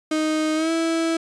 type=tone with pitch glide; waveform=35% pulse; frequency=311.1 to 328.3 Hz; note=D#4 to E4; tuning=0 to -7 cents; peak=-18 dBFS; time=0.11-1.17 s; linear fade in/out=5 ms; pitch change=+93 cents; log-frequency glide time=0.55-0.71 s; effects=resampled to 22050 Hz

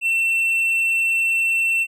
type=tone; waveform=triangle; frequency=2695 Hz; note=E7; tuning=38 cents sharp; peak=-15 dBFS; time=0.01-1.87 s; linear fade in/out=50 ms; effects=none

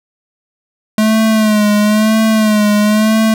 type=tone with vibrato; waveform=square; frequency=214.4 Hz; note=A3; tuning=45 cents flat; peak=-9 dBFS; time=0.98-3.34 s; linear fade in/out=2 ms; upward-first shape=sine; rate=1 Hz; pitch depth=52 cents each way; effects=none

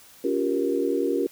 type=chord; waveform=sine; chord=G half-diminished seventh; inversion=second; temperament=just; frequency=282.2 / 352.8 / 392 / 470.4 Hz; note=Db4 / F4 / G4 / Bb4; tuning=+31 / +18 / 0 / +16 cents; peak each=-27 dBFS; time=0.24-1.27 s; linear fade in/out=5 ms; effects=white hiss -51 dBFS RMS until 1.31 s

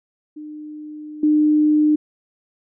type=tone with level steps; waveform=sine; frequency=302.7 Hz; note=D#4; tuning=48 cents flat; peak=-31 / -12 dBFS; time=0.36-1.96 s; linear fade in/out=10 ms; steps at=1.23 s; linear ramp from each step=5 ms; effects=none

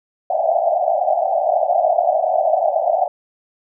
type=band-pass noise; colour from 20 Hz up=pink; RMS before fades=-17 dBFS; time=0.3-3.08 s; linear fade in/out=5 ms; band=610 to 770 Hz; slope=96 dB/octave; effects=none

